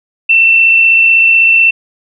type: tone with amplitude modulation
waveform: sine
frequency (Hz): 2686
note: E7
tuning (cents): +32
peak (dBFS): -3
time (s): 0.29-1.71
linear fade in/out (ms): 10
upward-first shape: sine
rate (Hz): 56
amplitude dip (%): 25
effects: none